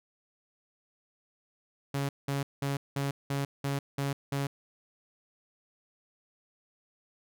sawtooth tone bursts, 139.5 Hz, C#3, 11 cents sharp, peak -25 dBFS, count 8, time 1.94-4.47 s, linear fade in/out 5 ms, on 150 ms, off 190 ms, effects none

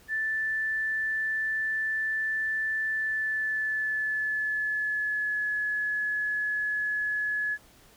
sine tone with pitch glide, 1760 to 1700 Hz, A6 to G#6, 0 to +40 cents, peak -26 dBFS, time 0.08-7.58 s, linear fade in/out 50 ms, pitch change -60 cents, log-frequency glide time 2.88-5.46 s, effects pink hiss -57 dBFS RMS until 7.96 s

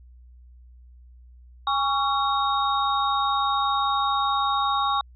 sine tone cluster, 816 / 1119 / 1364 / 3735 Hz, G#5 / C#6 / F6 / A#7, -31 / +16 / -41 / +3 cents, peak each -26 / -23 / -31 / -29 dBFS, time 1.67-5.01 s, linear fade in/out 2 ms, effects added 61 Hz sine -46 dBFS peak until 5.15 s

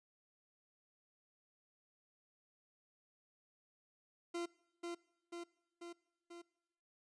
40% pulse tone with echo, 343.6 Hz, F4, 28 cents flat, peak -38 dBFS, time 4.34-4.46 s, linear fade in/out 10 ms, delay 490 ms, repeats 4, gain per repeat -3 dB, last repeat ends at 6.42 s, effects noise-tail reverb RT60 0.9 s tail -23 dB re dry + resampled to 22050 Hz

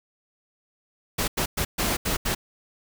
pink noise bursts at uneven times, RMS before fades -25 dBFS, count 6, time 1.18-1.28 / 1.37-1.46 / 1.57-1.65 / 1.78-1.97 / 2.05-2.17 / 2.25-2.35 s, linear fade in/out 10 ms, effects none

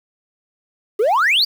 triangle exponential sweep, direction up, 387.6 to 4900 Hz, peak -10 dBFS, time 0.99-1.45 s, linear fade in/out 10 ms, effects tanh soft clip ceiling -7 dBFS + 7-bit

